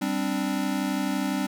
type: chord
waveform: square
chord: G suspended fourth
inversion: none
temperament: equal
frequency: 196 / 261.6 / 293.7 Hz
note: G3 / C4 / D4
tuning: 0 / 0 / 0 cents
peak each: -30 dBFS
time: 0.01-1.47 s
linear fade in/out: 10 ms
effects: none